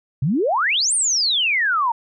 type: exponential two-way sweep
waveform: sine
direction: up then down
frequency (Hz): 120.6 to 9397 to 895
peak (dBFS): -16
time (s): 0.22-1.92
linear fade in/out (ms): 5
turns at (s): 0.94
effects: none